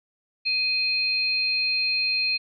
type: tone pair together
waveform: sine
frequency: 2499 / 4200 Hz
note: D#7 / C8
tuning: +7 / +6 cents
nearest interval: major sixth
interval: 899 cents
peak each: -24 dBFS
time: 0.45-2.38 s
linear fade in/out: 20 ms
effects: none